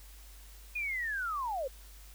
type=linear sweep; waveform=sine; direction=down; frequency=2489 to 493.9 Hz; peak=-32 dBFS; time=0.75-1.68 s; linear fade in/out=10 ms; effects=added 50 Hz sine -50 dBFS peak until 2.14 s + white hiss -57 dBFS RMS until 2.14 s